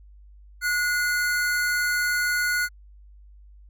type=tone pair together; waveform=square; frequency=1455.2 / 2058 Hz; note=F#6 / C7; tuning=-29 / -29 cents; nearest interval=tritone; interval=600 cents; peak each=-23 / -31 dBFS; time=0.61-2.69 s; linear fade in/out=50 ms; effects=added 50 Hz sine -46 dBFS peak until 3.69 s